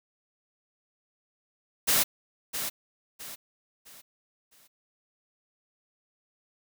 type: noise with echo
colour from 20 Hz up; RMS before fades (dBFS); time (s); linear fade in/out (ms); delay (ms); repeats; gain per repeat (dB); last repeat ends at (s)
white; -23; 1.87-2.04; 20; 660; 4; -9; 4.68
effects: none